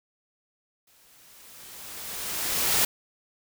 white noise with exponential growth, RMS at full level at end -21 dBFS, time 0.87-2.85 s, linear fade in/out 5 ms, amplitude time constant 430 ms, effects none

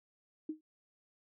sine tone with exponential decay, 311.1 Hz, D#4, in tune, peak -32 dBFS, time 0.49-0.61 s, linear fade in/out 5 ms, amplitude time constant 25 ms, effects none

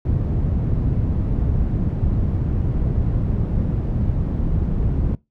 white low-pass noise, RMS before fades -20 dBFS, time 0.05-5.15 s, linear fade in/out 2 ms, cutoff 120 Hz, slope 12 dB/octave, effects noise-tail reverb RT60 0.2 s tail -21 dB re dry

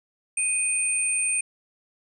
sine tone pair together, 2489 / 8819 Hz, D#7 / C#9, 0 / -10 cents, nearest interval octave + minor seventh, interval 2190 cents, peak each -27 / -23 dBFS, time 0.37-1.41 s, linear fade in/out 5 ms, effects none

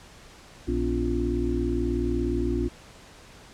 harmonic tone with a mistuned harmonic, 58.27 Hz, A#1, in tune, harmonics 1 / 2 / 4 / 5 / 6, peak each -28 / -34 / -30 / -31 / -28 dBFS, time 0.67-2.69 s, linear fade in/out 20 ms, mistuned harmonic 4, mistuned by +140 cents, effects pink hiss -49 dBFS RMS until 3.53 s + low-pass 8000 Hz 12 dB/octave

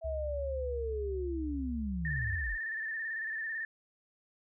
sine linear sweep, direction down, 659.3 to 32.12 Hz, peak -34 dBFS, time 0.01-2.58 s, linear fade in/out 50 ms
sine tone, 69 Hz, C#2, 7 cents flat, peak -36 dBFS, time 0.04-2.36 s, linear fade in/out 10 ms
sine tone with vibrato, 1789 Hz, A6, 28 cents sharp, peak -34 dBFS, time 2.05-3.65 s, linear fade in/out 2 ms, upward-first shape square, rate 18 Hz, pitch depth 40 cents each way
effects none

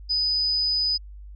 sine tone, 4989 Hz, D#8, 4 cents sharp, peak -20 dBFS, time 0.09-0.98 s, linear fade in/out 20 ms, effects added 50 Hz sine -38 dBFS peak until 1.35 s + MP3 64 kbps

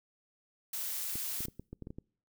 blue noise, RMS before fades -37 dBFS, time 0.73-1.46 s, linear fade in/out 5 ms
clicks, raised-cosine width 3 ms, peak -30 dBFS, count 10, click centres 1.156 / 1.406 / 1.453 / 1.484 / 1.596 / 1.73 / 1.823 / 1.871 / 1.905 / 1.985 s
effects noise-tail reverb RT60 0.5 s tail -26 dB re dry

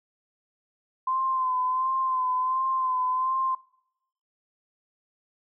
sine tone with vibrato, 1033 Hz, C6, 22 cents flat, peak -23 dBFS, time 1.07-3.55 s, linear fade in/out 5 ms, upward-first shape sine, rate 1.4 Hz, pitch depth 36 cents each way, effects noise-tail reverb RT60 0.8 s tail -23 dB re dry

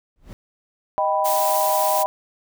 brown noise with exponential growth, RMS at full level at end -29 dBFS, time 0.16-0.33 s, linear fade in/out 0 ms, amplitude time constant 36 ms
sine chord, Eb augmented, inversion none, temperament equal, 622.3 / 784 / 987.8 Hz, Eb5 / G5 / B5, 0 / 0 / 0 cents, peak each -22 dBFS, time 0.98-2.06 s, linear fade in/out 0 ms
blue noise, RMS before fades -26 dBFS, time 1.24-2.04 s, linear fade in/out 20 ms
effects none

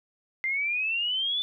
sine exponential sweep, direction up, 2071 to 3523 Hz, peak -25 dBFS, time 0.44-1.42 s, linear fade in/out 0 ms, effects none

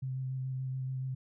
sine tone with vibrato, 130.81 Hz, C3, in tune, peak -33 dBFS, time 0.02-1.15 s, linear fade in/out 10 ms, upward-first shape square, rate 7 Hz, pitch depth 12 cents each way, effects none

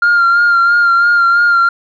sine tone with vibrato, 1396.9 Hz, F6, in tune, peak -5 dBFS, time 0.02-1.69 s, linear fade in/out 5 ms, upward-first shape sine, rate 3 Hz, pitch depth 29 cents each way, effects tanh soft clip ceiling -5 dBFS

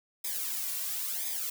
blue noise with flanger, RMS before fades -34 dBFS, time 0.24-1.5 s, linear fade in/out 5 ms, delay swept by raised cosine 0.69 to 2.39 ms, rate 0.97 Hz, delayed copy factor -0.9, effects none

